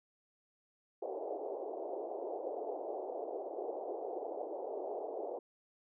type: band-pass noise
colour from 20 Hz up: pink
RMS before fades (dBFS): -41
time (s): 1.02-5.39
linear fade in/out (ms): 5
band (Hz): 360 to 770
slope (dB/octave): 48
effects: none